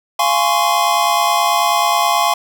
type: chord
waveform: square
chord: Db major seventh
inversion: first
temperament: just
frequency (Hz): 693 / 831.5 / 1039.4 / 1108.7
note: F5 / Ab5 / C6 / Db6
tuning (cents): -14 / +2 / -12 / 0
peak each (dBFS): -19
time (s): 0.19-2.34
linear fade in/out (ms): 5
effects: none